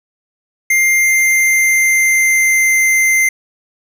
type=tone with pitch glide; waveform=square; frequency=2100 to 2082 Hz; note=C7 to C7; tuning=+6 to -9 cents; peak=-10 dBFS; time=0.7-3.29 s; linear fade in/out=5 ms; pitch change=-15 cents; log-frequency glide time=0.96-2.79 s; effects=none